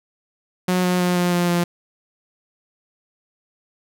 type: tone with pitch steps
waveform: sawtooth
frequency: 182 / 180.33 / 178.67 / 177.02 / 175.39 / 173.78 Hz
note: F#3 / F#3 / F3 / F3 / F3 / F3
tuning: -28 / -44 / +40 / +24 / +8 / -8 cents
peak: -13 dBFS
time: 0.68-1.64 s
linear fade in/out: 5 ms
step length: 160 ms
effects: none